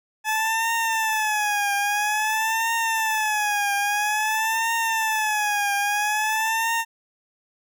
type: tone with vibrato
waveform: 20% pulse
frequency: 860 Hz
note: A5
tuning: 40 cents flat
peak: -16 dBFS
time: 0.24-6.85 s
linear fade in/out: 50 ms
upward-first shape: triangle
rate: 0.5 Hz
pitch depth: 120 cents each way
effects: none